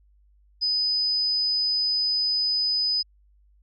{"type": "tone", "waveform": "sine", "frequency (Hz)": 5000, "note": "D#8", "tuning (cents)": 8, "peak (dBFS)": -21, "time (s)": [0.61, 3.03], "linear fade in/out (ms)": 20, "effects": ["added 50 Hz sine -56 dBFS peak until 3.62 s"]}